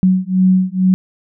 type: beating tone pair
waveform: sine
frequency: 185 / 187.2 Hz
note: F#3 / F#3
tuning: 0 / +20 cents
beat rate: 2.2 Hz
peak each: -13 dBFS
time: 0.03-0.94 s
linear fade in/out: 0 ms
effects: none